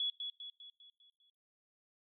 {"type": "tone with echo", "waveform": "sine", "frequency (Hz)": 3382, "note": "G#7", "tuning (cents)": 31, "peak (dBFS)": -32, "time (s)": [0, 0.1], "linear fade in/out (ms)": 2, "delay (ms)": 200, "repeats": 6, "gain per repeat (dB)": -6, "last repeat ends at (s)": 1.3, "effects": ["noise-tail reverb RT60 0.4 s tail -20 dB re dry"]}